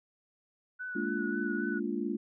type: tone with vibrato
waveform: sine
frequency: 1480 Hz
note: F#6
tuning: in tune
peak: -36 dBFS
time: 0.79-1.8 s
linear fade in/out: 20 ms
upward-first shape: sine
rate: 3.7 Hz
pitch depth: 26 cents each way
type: chord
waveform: sine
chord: Bb dominant seventh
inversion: third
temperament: just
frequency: 209.8 / 233.1 / 291.4 / 349.6 Hz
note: Ab3 / Bb3 / D4 / F4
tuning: +18 / 0 / -13 / +2 cents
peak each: -36 dBFS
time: 0.95-2.17 s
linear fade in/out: 10 ms
effects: none